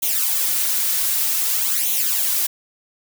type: noise with flanger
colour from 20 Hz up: blue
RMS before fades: -20 dBFS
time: 0.02-2.47 s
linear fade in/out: 10 ms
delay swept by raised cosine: 0.3 to 4.6 ms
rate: 0.53 Hz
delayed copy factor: +0.7
effects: none